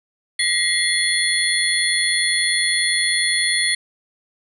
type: tone cluster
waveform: sine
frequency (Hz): 1915 / 2085 / 3390 / 4287 / 9650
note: A#6 / C7 / G#7 / C8 / D9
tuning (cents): +46 / -7 / +35 / +41 / +46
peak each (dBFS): -23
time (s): 0.39-3.75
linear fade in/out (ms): 5
effects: none